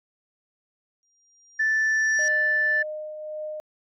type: tone with exponential growth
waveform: sine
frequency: 5700 Hz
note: F8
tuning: 34 cents sharp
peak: -27 dBFS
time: 1.03-2.28 s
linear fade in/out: 0 ms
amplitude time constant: 270 ms
type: tone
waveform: sine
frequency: 1760 Hz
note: A6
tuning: in tune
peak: -19 dBFS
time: 1.59-2.83 s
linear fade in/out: 10 ms
type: tone with tremolo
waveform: sine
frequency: 613 Hz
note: D#5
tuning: 26 cents flat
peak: -29 dBFS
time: 2.19-3.6 s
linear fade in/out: 0 ms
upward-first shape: triangle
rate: 1.8 Hz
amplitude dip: 45%
effects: tanh soft clip ceiling -12 dBFS